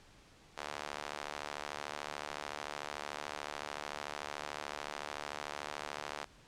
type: tone with high-pass filter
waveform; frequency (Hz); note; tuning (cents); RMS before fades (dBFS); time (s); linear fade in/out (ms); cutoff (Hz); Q
sawtooth; 73.6; D2; +4; -43; 0.57-6.25; 10; 740; 0.94
effects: pink hiss -61 dBFS RMS until 6.47 s + low-pass 7000 Hz 12 dB/octave